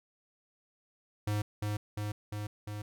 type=tone with echo; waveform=square; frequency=104.6 Hz; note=G#2; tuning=13 cents sharp; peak=-30 dBFS; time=1.27-1.42 s; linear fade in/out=5 ms; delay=350 ms; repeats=4; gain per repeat=-2 dB; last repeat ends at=2.82 s; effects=none